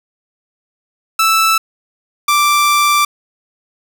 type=tone pair in turn; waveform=sawtooth; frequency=1318.5 / 1174.6 Hz; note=E6 / D6; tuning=0 / 0 cents; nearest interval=major second; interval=200 cents; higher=first; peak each=-6 dBFS; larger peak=neither; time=1.19-1.58 / 2.28-3.05 s; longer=second; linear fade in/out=5 ms; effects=7-bit